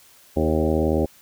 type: harmonic tone with a mistuned harmonic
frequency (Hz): 78.8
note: D#2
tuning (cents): +23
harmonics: 1 / 2 / 3 / 4 / 5 / 6 / 7 / 8 / 9 / 10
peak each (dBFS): -24 / -29 / -25 / -25 / -25 / -30 / -26 / -33 / -37 / -34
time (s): 0.36-1.06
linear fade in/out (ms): 10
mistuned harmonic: 7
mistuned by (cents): -17
effects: white hiss -52 dBFS RMS until 1.21 s